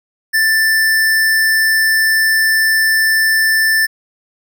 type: tone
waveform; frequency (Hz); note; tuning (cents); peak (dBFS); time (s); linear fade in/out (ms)
square; 1769; A6; +9; -11; 0.33-3.87; 20
effects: none